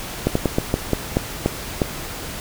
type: slowing click train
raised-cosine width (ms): 2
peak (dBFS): -3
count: 9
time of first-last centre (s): 0.27-1.818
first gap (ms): 84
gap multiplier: 1.23
effects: pink hiss -31 dBFS RMS until 2.4 s